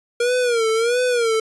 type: tone with vibrato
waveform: square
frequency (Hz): 471.1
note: A#4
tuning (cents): +18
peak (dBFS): -17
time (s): 0.2-1.4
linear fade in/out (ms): 5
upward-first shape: sine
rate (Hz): 1.5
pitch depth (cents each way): 110
effects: resampled to 24000 Hz